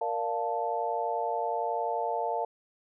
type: chord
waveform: sine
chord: Bb major seventh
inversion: none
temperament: equal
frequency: 466.2 / 587.3 / 698.5 / 880 Hz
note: Bb4 / D5 / F5 / A5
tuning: 0 / 0 / 0 / 0 cents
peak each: -34 / -36 / -32 / -32 dBFS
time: 0.01-2.45 s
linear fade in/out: 5 ms
effects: none